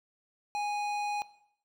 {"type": "tone with hard clipping", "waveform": "sine", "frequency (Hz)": 827, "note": "G#5", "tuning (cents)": -8, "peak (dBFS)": -32, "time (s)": [0.55, 1.22], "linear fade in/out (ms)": 0, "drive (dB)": 14, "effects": ["noise-tail reverb RT60 0.7 s tail -17 dB re dry"]}